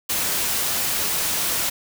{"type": "noise", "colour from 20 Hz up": "white", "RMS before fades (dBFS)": -23, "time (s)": [0.09, 1.7], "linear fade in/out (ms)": 10, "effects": []}